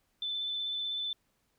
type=tone with vibrato; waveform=sine; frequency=3520 Hz; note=A7; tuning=in tune; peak=-32 dBFS; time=0.22-1.13 s; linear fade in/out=2 ms; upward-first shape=sine; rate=16 Hz; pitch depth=16 cents each way; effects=pink hiss -75 dBFS RMS until 1.58 s